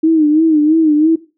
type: tone with vibrato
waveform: sine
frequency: 311.1 Hz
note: D#4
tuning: in tune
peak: -7 dBFS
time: 0.03-1.16 s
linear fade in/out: 10 ms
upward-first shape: sine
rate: 3 Hz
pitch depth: 82 cents each way
effects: noise-tail reverb RT60 0.3 s tail -17 dB re dry